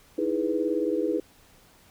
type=chord; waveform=sine; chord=E major seventh; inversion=third; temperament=equal; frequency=311.1 / 329.6 / 415.3 / 493.9 Hz; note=D#4 / E4 / G#4 / B4; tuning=0 / 0 / 0 / 0 cents; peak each=-29 dBFS; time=0.18-1.2 s; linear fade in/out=5 ms; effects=pink hiss -57 dBFS RMS until 1.9 s